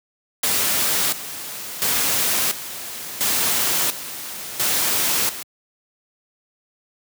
white noise with tremolo, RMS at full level -20 dBFS, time 0.43-5.43 s, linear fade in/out 5 ms, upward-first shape square, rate 0.72 Hz, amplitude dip 75%, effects high-pass 100 Hz 12 dB/octave

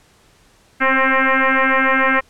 sine tone with frequency modulation, 261.6 Hz, C4, in tune, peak -12 dBFS, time 0.8-2.21 s, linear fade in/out 20 ms, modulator 265 Hz, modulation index 7.7, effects pink hiss -53 dBFS RMS until 2.29 s + low-pass 10000 Hz 12 dB/octave

